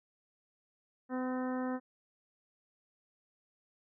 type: harmonic tone with a mistuned harmonic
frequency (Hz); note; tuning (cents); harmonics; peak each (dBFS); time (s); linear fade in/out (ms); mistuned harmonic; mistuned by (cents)
254.9; C4; -45; 1 / 2 / 3 / 4 / 5 / 6 / 7; -34 / -40 / -44 / -46 / -48 / -50 / -51; 1.09-1.8; 50; 7; +28
effects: none